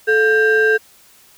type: ring-modulated tone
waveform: triangle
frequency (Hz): 574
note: D5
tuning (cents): -40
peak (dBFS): -6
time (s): 0.07-0.78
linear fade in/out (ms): 20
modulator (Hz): 1010
effects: white hiss -49 dBFS RMS until 1.37 s